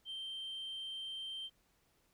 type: tone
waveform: sine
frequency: 3136 Hz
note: G7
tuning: in tune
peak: -39 dBFS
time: 0.05-1.5 s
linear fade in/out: 50 ms
effects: tanh soft clip ceiling -39 dBFS + pink hiss -74 dBFS RMS until 2.13 s